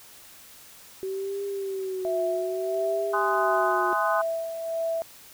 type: tone with vibrato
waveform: sine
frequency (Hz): 380.1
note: F#4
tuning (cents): +47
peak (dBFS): -28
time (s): 1.03-3.93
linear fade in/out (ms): 0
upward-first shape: triangle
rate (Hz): 0.61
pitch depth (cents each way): 92
type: tone with tremolo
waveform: sine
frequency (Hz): 659.3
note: E5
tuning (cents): 0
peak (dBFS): -24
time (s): 2.05-5.02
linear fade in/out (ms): 0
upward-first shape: sine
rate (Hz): 1.5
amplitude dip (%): 55
type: chord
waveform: sine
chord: Ab dominant seventh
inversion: none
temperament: just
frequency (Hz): 830.6 / 1038.3 / 1245.9 / 1495.1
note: Ab5 / C6 / Eb6 / Gb6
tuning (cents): 0 / -14 / +2 / +18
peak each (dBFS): -29 / -27 / -28 / -30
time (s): 3.13-4.22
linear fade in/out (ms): 10
effects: white hiss -49 dBFS RMS until 5.33 s